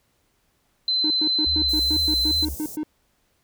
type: tone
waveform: sine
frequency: 4059 Hz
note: B7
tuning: 47 cents sharp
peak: -19 dBFS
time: 0.88-2.45 s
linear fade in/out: 2 ms
type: tone bursts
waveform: triangle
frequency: 306 Hz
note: D#4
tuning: 29 cents flat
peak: -22 dBFS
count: 11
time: 1.04-2.833 s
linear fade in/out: 2 ms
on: 63 ms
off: 110 ms
type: tone with vibrato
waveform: sine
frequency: 69.7 Hz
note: C#2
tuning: 10 cents sharp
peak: -28 dBFS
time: 1.46-2.55 s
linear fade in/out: 10 ms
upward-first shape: sine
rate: 2.4 Hz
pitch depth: 210 cents each way
type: band-stop noise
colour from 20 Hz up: white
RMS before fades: -37 dBFS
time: 1.68-2.77 s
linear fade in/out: 20 ms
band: 650 to 6000 Hz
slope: 24 dB/octave
effects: pink hiss -67 dBFS RMS until 3.43 s